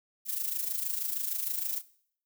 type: noise with amplitude modulation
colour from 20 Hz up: violet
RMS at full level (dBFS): -30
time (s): 0.25-1.82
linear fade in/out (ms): 50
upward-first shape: sine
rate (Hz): 26.4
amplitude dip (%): 65
effects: noise-tail reverb RT60 0.6 s tail -19 dB re dry